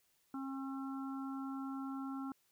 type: harmonic tone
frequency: 269.5 Hz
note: C#4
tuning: 49 cents flat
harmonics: 1 / 3 / 4 / 5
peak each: -40 / -51 / -53 / -50 dBFS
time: 0.34-2.32 s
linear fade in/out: 2 ms
effects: white hiss -75 dBFS RMS until 2.51 s